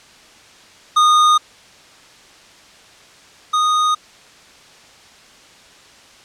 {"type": "tone pair in turn", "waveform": "square", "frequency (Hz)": [1229, 1238.3], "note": ["D#6", "D#6"], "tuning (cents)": [-22, -9], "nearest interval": "unison", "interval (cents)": 13, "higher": "second", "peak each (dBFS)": [-10, -14], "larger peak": "first", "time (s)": [[0.96, 1.38], [3.53, 3.95]], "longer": "neither", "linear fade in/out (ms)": 10, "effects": ["white hiss -45 dBFS RMS until 6.24 s", "low-pass 6000 Hz 12 dB/octave"]}